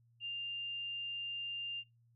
sine tone, 2797 Hz, F7, 2 cents sharp, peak -38 dBFS, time 0.2-1.84 s, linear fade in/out 50 ms, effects noise-tail reverb RT60 0.2 s tail -23 dB re dry + added 117 Hz sine -66 dBFS peak until 2.15 s

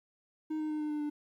triangle tone with pitch steps, 311.1 / 308.1 / 305 / 302.1 / 299.1 / 296.2 Hz, D#4 / D#4 / D#4 / D4 / D4 / D4, 0 / -17 / -34 / +49 / +32 / +15 cents, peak -30 dBFS, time 0.5-1.1 s, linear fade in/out 10 ms, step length 100 ms, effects 12-bit

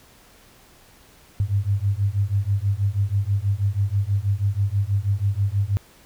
sine beating tone pair, 97.1 / 103.3 Hz, G2 / G#2, -16 / -9 cents, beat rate 6.2 Hz, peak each -22 dBFS, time 1.4-5.77 s, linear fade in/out 0 ms, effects pink hiss -52 dBFS RMS until 6.05 s

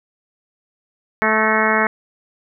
harmonic tone with a mistuned harmonic, 218.3 Hz, A3, 13 cents flat, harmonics 1 / 2 / 3 / 4 / 5 / 6 / 7 / 8 / 9 / 10, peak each -23 / -23 / -23 / -23 / -23 / -23 / -23 / -23 / -23 / -23 dBFS, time 1.22-1.87 s, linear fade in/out 0 ms, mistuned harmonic 9, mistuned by -56 cents, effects none

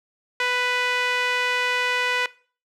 sawtooth tone with band-pass filter, 495.5 Hz, B4, 6 cents sharp, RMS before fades -23 dBFS, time 0.4-2.26 s, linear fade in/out 2 ms, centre 2100 Hz, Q 1.6, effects noise-tail reverb RT60 0.4 s tail -20 dB re dry

